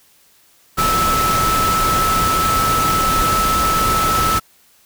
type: tone in noise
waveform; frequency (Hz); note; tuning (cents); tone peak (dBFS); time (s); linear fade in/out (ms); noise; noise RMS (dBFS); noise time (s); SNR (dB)
sine; 1308; E6; -14; -15; 0.77-4.4; 20; pink; -20; 0.77-4.4; +2
effects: white hiss -53 dBFS RMS until 4.85 s